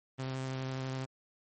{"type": "tone with vibrato", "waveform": "sawtooth", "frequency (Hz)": 131.5, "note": "C3", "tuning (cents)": 9, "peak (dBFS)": -31, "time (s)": [0.18, 1.06], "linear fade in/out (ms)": 20, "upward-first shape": "triangle", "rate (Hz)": 12, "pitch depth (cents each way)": 14, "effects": ["MP3 32 kbps"]}